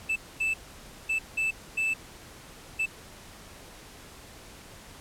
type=tone bursts at uneven times; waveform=triangle; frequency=2637 Hz; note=E7; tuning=in tune; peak=-23 dBFS; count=6; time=0.09-0.16 / 0.4-0.54 / 1.09-1.19 / 1.37-1.51 / 1.77-1.94 / 2.79-2.86 s; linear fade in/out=10 ms; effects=pink hiss -48 dBFS RMS until 5 s + low-pass 12000 Hz 12 dB/octave